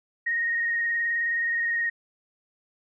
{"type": "tone with vibrato", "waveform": "sine", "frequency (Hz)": 1864.7, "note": "A#6", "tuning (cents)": 0, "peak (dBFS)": -23, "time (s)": [0.26, 1.9], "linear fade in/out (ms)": 10, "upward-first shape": "square", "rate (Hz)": 19, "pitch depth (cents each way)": 14, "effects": []}